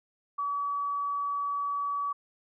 sine tone, 1141 Hz, C#6, 50 cents sharp, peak -28 dBFS, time 0.38-2.13 s, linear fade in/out 10 ms, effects none

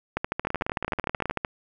two click trains, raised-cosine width 0.5 ms, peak -14 / -10 dBFS, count 17 / 18, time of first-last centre 0.45-1.31 / 0.17-1.448 s, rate 18.6 / 13.3 Hz, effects none

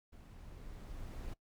brown noise with level ramp, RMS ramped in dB -54 to -43 dBFS, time 0.12-1.34 s, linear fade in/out 10 ms, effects noise-tail reverb RT60 0.1 s tail -20 dB re dry

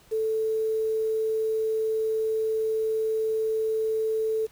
sine tone with quantisation, 440 Hz, A4, in tune, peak -23 dBFS, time 0.11-4.47 s, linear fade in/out 20 ms, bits 8, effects pink hiss -57 dBFS RMS until 4.51 s

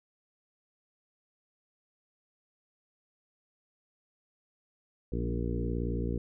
harmonic tone with a mistuned harmonic, 58.7 Hz, A#1, 13 cents sharp, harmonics 1 / 2 / 3 / 4 / 5 / 6 / 7 / 8, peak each -33 / -36 / -38 / -39 / -40 / -41 / -41 / -42 dBFS, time 5.12-6.18 s, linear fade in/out 5 ms, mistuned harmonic 4, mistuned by +22 cents, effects none

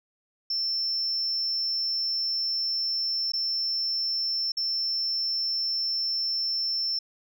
sine tone with dropouts, 5360 Hz, E8, 28 cents sharp, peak -24 dBFS, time 0.5-6.99 s, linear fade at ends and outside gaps 5 ms, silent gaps 3.32-3.334 / 4.52-4.569 s, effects tanh soft clip ceiling -21 dBFS

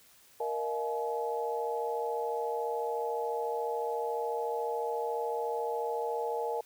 sine tone cluster, 468.8 / 612 / 686 / 850 Hz, A#4 / D#5 / F5 / G#5, +10 / -29 / -31 / +40 cents, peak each -33 / -40 / -40 / -35 dBFS, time 0.4-6.61 s, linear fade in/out 5 ms, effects white hiss -60 dBFS RMS until 6.65 s

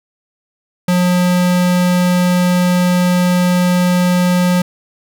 square tone, 179.2 Hz, F3, 45 cents sharp, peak -11 dBFS, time 0.88-4.62 s, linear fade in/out 5 ms, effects none

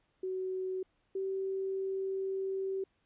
sine tone pair in turn, 374.2 / 384.7 Hz, F#4 / G4, +20 / -33 cents, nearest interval unison, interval 47 cents, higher second, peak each -33 / -32 dBFS, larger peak second, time 0.23-0.83 / 1.15-2.84 s, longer second, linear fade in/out 5 ms, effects pink hiss -75 dBFS RMS until 3.05 s + resampled to 8000 Hz

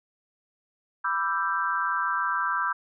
sine chord, E minor seventh, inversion second, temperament equal with one note detuned, 987.8 / 1174.7 / 1340.8 / 1568 Hz, B5 / D6 / E6 / G6, 0 / 0 / +29 / 0 cents, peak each -30 / -30 / -29 / -29 dBFS, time 1.04-2.73 s, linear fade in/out 10 ms, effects none

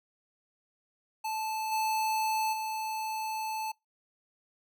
square tone with level steps, 874 Hz, A5, 12 cents flat, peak -32 / -28 / -33 dBFS, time 1.24-3.72 s, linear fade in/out 10 ms, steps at 1.71 / 2.52 s, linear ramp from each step 20 ms, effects noise-tail reverb RT60 0.2 s tail -25 dB re dry

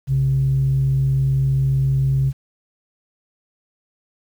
sine tone pair together, 59.42 / 134.7 Hz, A#1 / C#3, +34 / -49 cents, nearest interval octave + major second, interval 1417 cents, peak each -26 / -14 dBFS, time 0.07-2.33 s, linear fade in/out 50 ms, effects tanh soft clip ceiling -10 dBFS + 8-bit

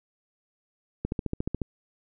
click train, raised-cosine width 3 ms, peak -15 dBFS, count 9, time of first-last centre 1.05-1.617 s, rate 14.1 Hz, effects none

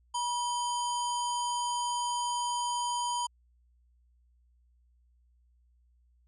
harmonic tone with a mistuned harmonic, 965 Hz, B5, 40 cents flat, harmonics 1 / 3 / 5 / 7 / 9 / 10, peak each -30 / -39 / -43 / -40 / -48 / -46 dBFS, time 0.14-3.27 s, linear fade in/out 10 ms, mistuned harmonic 3, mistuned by +120 cents, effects added 60 Hz sine -63 dBFS peak until 6.27 s

